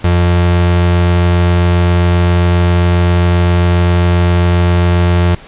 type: tone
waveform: 35% pulse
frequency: 87.5 Hz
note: F2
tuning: 4 cents sharp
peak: -6 dBFS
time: 0.04-5.35 s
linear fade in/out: 5 ms
effects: pink hiss -36 dBFS RMS until 5.47 s + resampled to 8000 Hz